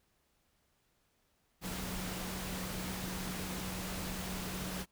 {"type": "tone in noise", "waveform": "sine", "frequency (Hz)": 185, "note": "F#3", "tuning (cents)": 0, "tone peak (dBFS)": -42, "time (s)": [1.61, 4.86], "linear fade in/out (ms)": 50, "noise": "pink", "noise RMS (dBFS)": -41, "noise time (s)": [1.61, 4.86], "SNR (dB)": -4, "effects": ["pink hiss -75 dBFS RMS until 4.91 s"]}